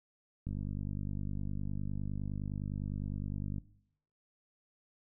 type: click train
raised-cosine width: 5 ms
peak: -26 dBFS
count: 156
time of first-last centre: 0.47-3.582 s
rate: 49.8 Hz
effects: noise-tail reverb RT60 0.7 s tail -19 dB re dry